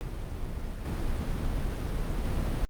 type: noise with level steps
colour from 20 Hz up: brown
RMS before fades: -35 / -30 / -28 dBFS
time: 0.01-2.65 s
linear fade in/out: 0 ms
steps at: 0.85 / 2.24 s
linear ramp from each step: 5 ms
effects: Opus 48 kbps